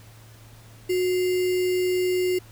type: tone with sample-and-hold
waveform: sine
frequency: 365.2 Hz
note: F#4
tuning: 23 cents flat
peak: -20 dBFS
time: 0.89-2.39 s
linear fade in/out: 10 ms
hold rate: 2450 Hz
effects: added 111 Hz sine -47 dBFS peak until 2.51 s + pink hiss -52 dBFS RMS until 2.51 s